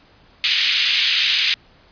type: band-pass noise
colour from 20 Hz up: pink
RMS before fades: -18 dBFS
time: 0.44-1.54 s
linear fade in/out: 0 ms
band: 2500 to 4300 Hz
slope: 24 dB/octave
effects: pink hiss -52 dBFS RMS until 1.91 s + resampled to 11025 Hz